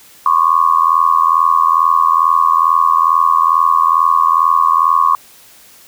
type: tone with amplitude modulation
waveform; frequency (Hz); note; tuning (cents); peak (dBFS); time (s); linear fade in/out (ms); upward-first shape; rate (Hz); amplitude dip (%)
sine; 1100; C#6; -14; -4; 0.26-5.15; 2; sine; 82.3; 100
effects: white hiss -43 dBFS RMS until 5.87 s